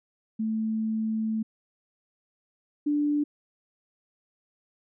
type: tone pair in turn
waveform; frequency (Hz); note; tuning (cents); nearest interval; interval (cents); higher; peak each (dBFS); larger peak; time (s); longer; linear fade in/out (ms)
sine; 220 / 293.7; A3 / D4; 0 / 0; perfect fourth; 500; second; -25 / -22; second; 0.39-1.43 / 2.86-3.24; first; 10
effects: none